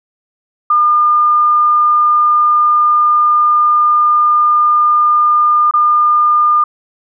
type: tone with dropouts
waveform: sine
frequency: 1208 Hz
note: D6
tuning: 48 cents sharp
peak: -7 dBFS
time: 0.7-6.64 s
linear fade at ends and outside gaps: 5 ms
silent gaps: 5.711-5.737 s
effects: none